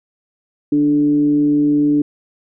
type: tone with frequency modulation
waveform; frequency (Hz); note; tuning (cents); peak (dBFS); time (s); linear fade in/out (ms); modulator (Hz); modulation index
sine; 293.7; D4; 0; -11; 0.72-2.02; 5; 143; 0.31
effects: none